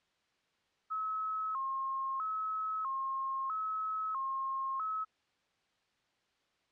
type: tone with vibrato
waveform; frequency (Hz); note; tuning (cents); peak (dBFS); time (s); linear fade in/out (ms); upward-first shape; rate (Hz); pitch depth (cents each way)
sine; 1174.7; D6; 0; -33; 0.9-5.05; 20; square; 0.77; 160
effects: white hiss -75 dBFS RMS until 6.71 s + low-pass 4000 Hz 12 dB/octave